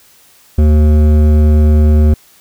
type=tone with hard clipping; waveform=sine; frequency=75.8 Hz; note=D#2; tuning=45 cents flat; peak=-7 dBFS; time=0.58-2.14 s; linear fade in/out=5 ms; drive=12 dB; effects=white hiss -46 dBFS RMS until 2.4 s